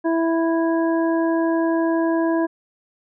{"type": "harmonic tone", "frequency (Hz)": 329.6, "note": "E4", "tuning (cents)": 0, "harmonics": [1, 2, 3, 5], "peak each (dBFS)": [-18, -24, -28, -32], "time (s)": [0.04, 2.47], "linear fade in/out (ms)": 20, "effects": []}